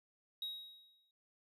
triangle tone with exponential decay, 3800 Hz, A#7, 33 cents sharp, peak -36 dBFS, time 0.42-1.11 s, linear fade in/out 2 ms, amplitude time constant 150 ms, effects noise-tail reverb RT60 0.1 s tail -26 dB re dry

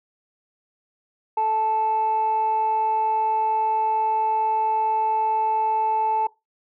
sine tone pair together, 437.8 / 875.6 Hz, A4 / A5, -9 / -9 cents, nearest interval octave, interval 1200 cents, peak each -29 / -18 dBFS, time 1.37-6.27 s, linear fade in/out 5 ms, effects noise-tail reverb RT60 0.2 s tail -20 dB re dry + tanh soft clip ceiling -15 dBFS

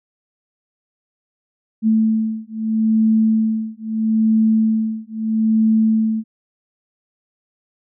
sine beating tone pair, 220 / 220.77 Hz, A3 / A3, 0 / +6 cents, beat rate 0.77 Hz, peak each -17 dBFS, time 1.82-6.24 s, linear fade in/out 50 ms, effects none

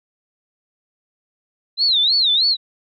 sine tone with vibrato, 3951 Hz, B7, in tune, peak -13 dBFS, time 1.77-2.57 s, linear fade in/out 50 ms, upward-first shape sine, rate 3.2 Hz, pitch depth 210 cents each way, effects none

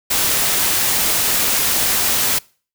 white noise, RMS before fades -17 dBFS, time 0.1-2.39 s, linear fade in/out 10 ms, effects noise-tail reverb RT60 0.4 s tail -24 dB re dry

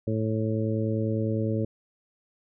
harmonic tone, 109.9 Hz, A2, 2 cents flat, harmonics 1 / 2 / 3 / 4 / 5, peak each -27 / -30 / -32 / -33 / -34 dBFS, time 0.07-1.65 s, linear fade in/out 5 ms, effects none

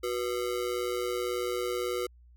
square ring-modulated tone, 428.2 Hz, A4, 47 cents flat, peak -27 dBFS, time 0.03-2.07 s, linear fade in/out 10 ms, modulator 59.1 Hz, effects added 60 Hz sine -53 dBFS peak until 2.36 s

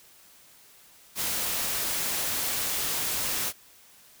white noise, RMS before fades -29 dBFS, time 1.15-3.53 s, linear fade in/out 50 ms, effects white hiss -55 dBFS RMS until 4.2 s

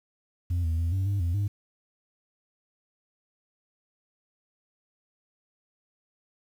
sine tone with pitch steps, 87.4 / 81.5 / 84 / 95.3 / 99.9 / 85.7 / 101.4 Hz, F2 / E2 / E2 / G2 / G2 / F2 / G#2, +2 / -19 / +33 / -48 / +33 / -32 / -41 cents, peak -21 dBFS, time 0.5-1.48 s, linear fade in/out 10 ms, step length 140 ms, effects tanh soft clip ceiling -23 dBFS + 9-bit

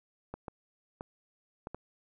clicks, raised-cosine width 1 ms, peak -25 dBFS, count 5, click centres 0.34 / 0.482 / 1.009 / 1.671 / 1.746 s, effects none

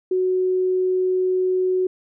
sine tone, 370 Hz, F#4, in tune, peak -17 dBFS, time 0.11-1.87 s, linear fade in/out 5 ms, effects none

